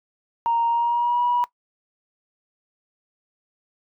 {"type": "tone with pitch glide", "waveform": "sine", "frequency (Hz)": [931, 969.4], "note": ["A#5", "B5"], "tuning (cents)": [-2, -32], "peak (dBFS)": -17, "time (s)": [0.46, 1.44], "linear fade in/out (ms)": 0, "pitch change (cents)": 70, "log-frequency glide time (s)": [0.66, 1.23], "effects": ["noise-tail reverb RT60 0.1 s tail -20 dB re dry", "tanh soft clip ceiling -13 dBFS"]}